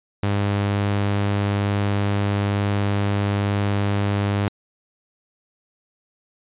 sawtooth tone, 101.1 Hz, G#2, 46 cents flat, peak -15 dBFS, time 0.23-4.48 s, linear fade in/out 0 ms, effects resampled to 8000 Hz

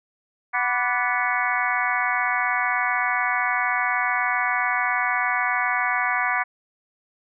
harmonic tone with a mistuned harmonic, 246.9 Hz, B3, in tune, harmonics 3 / 4 / 5 / 6 / 7 / 8 / 9, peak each -28 / -28 / -28 / -28 / -28 / -28 / -28 dBFS, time 0.53-6.44 s, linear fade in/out 20 ms, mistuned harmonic 5, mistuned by -91 cents, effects none

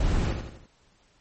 brown noise with echo, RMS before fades -24 dBFS, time 0-0.33 s, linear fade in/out 5 ms, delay 83 ms, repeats 4, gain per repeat -6 dB, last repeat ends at 0.662 s, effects pink hiss -63 dBFS RMS until 1.2 s + MP3 32 kbps

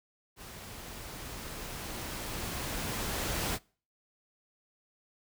pink noise with level ramp, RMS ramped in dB -47 to -32 dBFS, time 0.36-3.59 s, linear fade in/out 50 ms, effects noise-tail reverb RT60 0.4 s tail -24 dB re dry

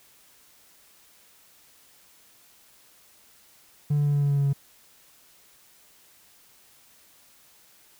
triangle tone with pitch steps, 146.6 / 145.59 / 144.58 / 143.58 / 142.59 / 141.61 / 140.63 / 139.66 Hz, D3 / D3 / D3 / D3 / C#3 / C#3 / C#3 / C#3, -3 / -15 / -27 / -39 / +49 / +37 / +25 / +13 cents, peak -17 dBFS, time 3.9-4.532 s, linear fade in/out 10 ms, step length 79 ms, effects tanh soft clip ceiling -15 dBFS + white hiss -57 dBFS RMS until 7.99 s

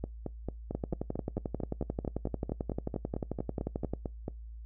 two click trains, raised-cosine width 2 ms, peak -19 / -21 dBFS, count 37 / 20, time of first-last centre 0.75-3.936 / 0.04-4.281 s, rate 11.3 / 4.48 Hz, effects noise-tail reverb RT60 0.2 s tail -24 dB re dry + added 56 Hz sine -42 dBFS peak until 4.65 s

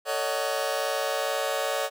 sawtooth chord, D# half-diminished seventh, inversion second, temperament just, 448 / 560 / 622.3 / 746.7 Hz, A4 / C#5 / D#5 / F#5, +31 / +18 / 0 / +16 cents, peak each -30 / -25 / -28 / -29 dBFS, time 0.05-1.9 s, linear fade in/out 50 ms, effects none

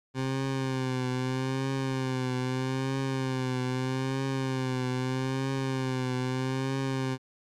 20% pulse tone with vibrato, 130.81 Hz, C3, in tune, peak -23 dBFS, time 0.14-7.18 s, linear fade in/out 50 ms, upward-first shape triangle, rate 0.79 Hz, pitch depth 57 cents each way, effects low-pass 7000 Hz 12 dB/octave + Opus 48 kbps

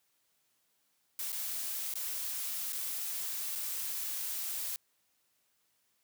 blue noise with dropouts, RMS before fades -37 dBFS, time 1.19-4.76 s, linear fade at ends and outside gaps 1 ms, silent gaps 1.32-1.327 / 1.939-1.955 / 2.724-2.729 / 3.553-3.557 s, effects white hiss -75 dBFS RMS until 6.03 s + high-pass 80 Hz 12 dB/octave

